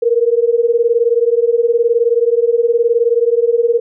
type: beating tone pair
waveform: sine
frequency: 460 / 479 Hz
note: A#4 / A#4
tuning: -23 / +47 cents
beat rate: 19 Hz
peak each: -13 dBFS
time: 0.02-3.8 s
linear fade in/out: 10 ms
effects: none